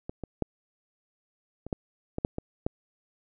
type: clicks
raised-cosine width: 2 ms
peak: -21 / -22 / -13 / -25 / -15 / -17 / -11 / -18 / -13 dBFS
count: 9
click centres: 0.095 / 0.237 / 0.423 / 1.666 / 1.728 / 2.184 / 2.249 / 2.384 / 2.665 s
effects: none